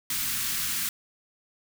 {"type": "band-stop noise", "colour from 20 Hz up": "white", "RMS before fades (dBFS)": -29, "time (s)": [0.1, 0.89], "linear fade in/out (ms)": 2, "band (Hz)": [270, 1200], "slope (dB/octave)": 24, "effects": []}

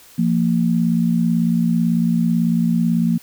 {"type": "tone pair together", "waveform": "sine", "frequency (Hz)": [171.92, 230], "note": ["F3", "A#3"], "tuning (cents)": [-27, -23], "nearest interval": "perfect fourth", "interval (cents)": 504, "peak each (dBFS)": -17, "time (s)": [0.18, 3.18], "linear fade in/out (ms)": 10, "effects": ["white hiss -46 dBFS RMS until 3.22 s"]}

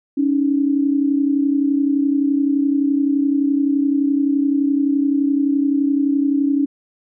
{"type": "tone pair together", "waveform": "sine", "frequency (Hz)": [279.4, 311.1], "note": ["C#4", "D#4"], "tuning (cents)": [14, 0], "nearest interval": "major second", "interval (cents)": 186, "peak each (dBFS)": [-15, -21], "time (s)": [0.17, 6.66], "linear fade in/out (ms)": 10, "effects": []}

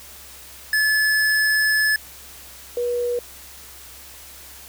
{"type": "tone pair in turn", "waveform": ["square", "sine"], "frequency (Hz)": [1724, 483.8], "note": ["A6", "B4"], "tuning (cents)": [-36, -36], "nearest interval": "octave + minor seventh", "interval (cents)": 2200, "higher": "first", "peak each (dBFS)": [-17, -20], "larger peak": "first", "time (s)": [[0.73, 1.96], [2.77, 3.19]], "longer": "first", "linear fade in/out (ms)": 2, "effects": ["added 66 Hz sine -50 dBFS peak until 4.68 s", "white hiss -42 dBFS RMS until 4.68 s"]}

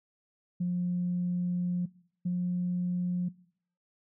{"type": "tone pair in turn", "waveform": "sine", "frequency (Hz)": [177.6, 178.34], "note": ["F3", "F3"], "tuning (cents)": [29, 37], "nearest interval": "unison", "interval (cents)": 8, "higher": "second", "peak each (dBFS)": -26, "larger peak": "neither", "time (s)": [[0.6, 1.86], [2.25, 3.29]], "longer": "first", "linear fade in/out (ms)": 10, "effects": ["noise-tail reverb RT60 0.6 s tail -21 dB re dry", "tanh soft clip ceiling -22 dBFS"]}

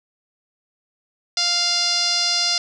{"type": "tone with low-pass filter", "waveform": "5% pulse", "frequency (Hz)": 698.5, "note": "F5", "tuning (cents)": 0, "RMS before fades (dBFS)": -20, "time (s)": [1.37, 2.58], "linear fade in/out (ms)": 2, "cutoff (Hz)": 5000, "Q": 4.7, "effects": []}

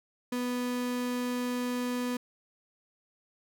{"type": "tone", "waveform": "35% pulse", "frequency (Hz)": 246.9, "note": "B3", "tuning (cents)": 0, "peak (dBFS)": -28, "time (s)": [0.32, 2.17], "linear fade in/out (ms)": 5, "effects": []}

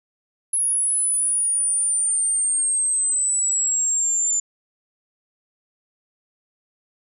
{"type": "exponential sweep", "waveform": "sine", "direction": "down", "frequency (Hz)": [10548, 7120], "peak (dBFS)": -18, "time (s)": [0.53, 4.4], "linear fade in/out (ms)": 5, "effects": []}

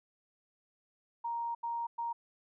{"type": "tone bursts at uneven times", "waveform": "sine", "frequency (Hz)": 935, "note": "A#5", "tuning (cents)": 5, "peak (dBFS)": -33, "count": 3, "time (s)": [[1.24, 1.55], [1.63, 1.87], [1.98, 2.13]], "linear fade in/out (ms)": 10, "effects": []}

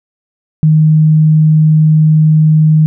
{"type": "tone", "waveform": "sine", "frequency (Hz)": 155.56, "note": "D#3", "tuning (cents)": 0, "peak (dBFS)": -4, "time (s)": [0.63, 2.86], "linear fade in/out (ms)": 0, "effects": []}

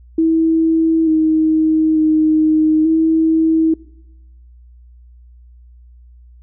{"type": "tone with pitch steps", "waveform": "sine", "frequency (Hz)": [324.2, 315.2, 311.7, 321.6], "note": ["E4", "D#4", "D#4", "E4"], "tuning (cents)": [-29, 23, 3, -43], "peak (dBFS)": -10, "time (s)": [0.18, 3.74], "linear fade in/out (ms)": 5, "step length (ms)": 890, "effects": ["noise-tail reverb RT60 0.9 s tail -22 dB re dry", "added 60 Hz sine -40 dBFS peak until 6.42 s"]}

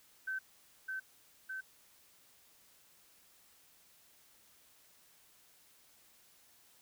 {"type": "tone with echo", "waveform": "sine", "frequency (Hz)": 1538, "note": "G6", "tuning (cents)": -33, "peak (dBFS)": -35, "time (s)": [0.27, 0.39], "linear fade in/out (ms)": 10, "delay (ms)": 610, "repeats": 2, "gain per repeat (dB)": -2, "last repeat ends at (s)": 1.61, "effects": ["white hiss -65 dBFS RMS until 6.81 s"]}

